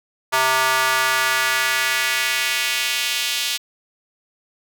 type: tone with high-pass filter sweep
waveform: square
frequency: 130.81 Hz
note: C3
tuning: in tune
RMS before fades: -20 dBFS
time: 0.32-3.58 s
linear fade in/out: 20 ms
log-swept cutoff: 1000 to 3300 Hz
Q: 1.6
effects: none